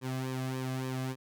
sawtooth tone with flanger, 130 Hz, C3, 11 cents flat, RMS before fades -35 dBFS, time 0.01-1.16 s, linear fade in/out 50 ms, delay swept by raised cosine 1.4 to 2.19 ms, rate 3.5 Hz, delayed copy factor -0.7, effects none

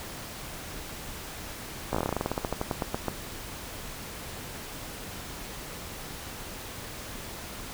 slowing click train, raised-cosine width 1 ms, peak -13 dBFS, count 21, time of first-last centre 1.93-3.083 s, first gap 16 ms, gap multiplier 1.12, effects pink hiss -40 dBFS RMS until 7.73 s

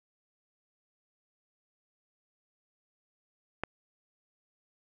click, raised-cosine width 0.5 ms, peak -16 dBFS, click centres 3.636 s, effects none

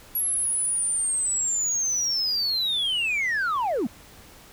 sine linear sweep, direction down, 11410 to 194.7 Hz, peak -20 dBFS, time 0.15-3.87 s, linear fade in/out 5 ms, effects tanh soft clip ceiling -21 dBFS + pink hiss -49 dBFS RMS until 4.52 s

